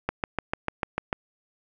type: click train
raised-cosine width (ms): 0.5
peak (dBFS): -10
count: 8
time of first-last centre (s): 0.09-1.129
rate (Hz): 6.74
effects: none